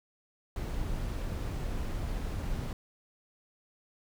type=noise; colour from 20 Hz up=brown; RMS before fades=-34 dBFS; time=0.56-2.73 s; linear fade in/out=2 ms; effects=none